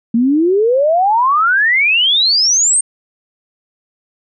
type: exponential sweep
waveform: sine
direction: up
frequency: 223.6 to 8790 Hz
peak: -9 dBFS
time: 0.14-2.81 s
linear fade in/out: 5 ms
effects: none